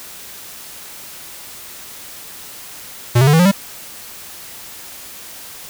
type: tone with pitch steps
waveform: square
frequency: 120.6 / 133.04 / 146.77 / 161.91 / 178.62 / 197.05 Hz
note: B2 / C3 / D3 / E3 / F3 / G3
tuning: -41 / +29 / -1 / -31 / +39 / +9 cents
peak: -9 dBFS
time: 3.15-3.516 s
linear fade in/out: 10 ms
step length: 61 ms
effects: white hiss -35 dBFS RMS until 5.69 s